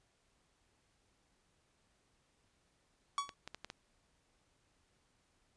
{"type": "tone with exponential decay", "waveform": "45% pulse", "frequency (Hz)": 1125, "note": "C#6", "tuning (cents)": 25, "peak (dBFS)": -30, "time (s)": [3.18, 3.34], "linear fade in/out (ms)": 1, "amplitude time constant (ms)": 34}
{"type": "clicks", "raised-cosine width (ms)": 0.2, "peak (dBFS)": -27, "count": 5, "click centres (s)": [3.292, 3.476, 3.546, 3.646, 3.701]}
{"effects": ["pink hiss -75 dBFS RMS until 5.56 s", "resampled to 22050 Hz"]}